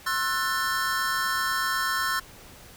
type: chord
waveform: square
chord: F# half-diminished seventh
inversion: second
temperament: just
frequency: 1065.6 / 1332 / 1480 / 1776 Hz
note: C6 / E6 / F#6 / A6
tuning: +31 / +18 / 0 / +16 cents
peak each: -31 dBFS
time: 0.06-2.2 s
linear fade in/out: 10 ms
effects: pink hiss -48 dBFS RMS until 2.76 s